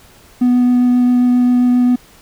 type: tone with vibrato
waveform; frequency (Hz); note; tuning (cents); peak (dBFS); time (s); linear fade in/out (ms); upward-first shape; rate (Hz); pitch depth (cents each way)
triangle; 246.9; B3; 0; -6; 0.41-1.96; 10; triangle; 7.5; 9
effects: tanh soft clip ceiling -3 dBFS + pink hiss -45 dBFS RMS until 2.21 s